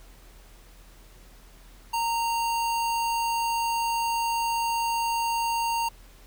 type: tone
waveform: square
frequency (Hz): 925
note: A#5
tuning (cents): -14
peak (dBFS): -25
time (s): 1.93-5.89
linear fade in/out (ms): 10
effects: added 41 Hz sine -49 dBFS peak until 6.26 s + pink hiss -55 dBFS RMS until 6.26 s